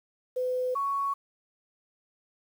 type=tone pair in turn; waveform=sine; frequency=505 / 1113.6 Hz; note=B4 / C#6; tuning=+39 / +8 cents; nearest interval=octave + major second; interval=1369 cents; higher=second; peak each=-26 dBFS; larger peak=neither; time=0.36-0.75 / 0.75-1.14 s; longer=neither; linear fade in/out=10 ms; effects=9-bit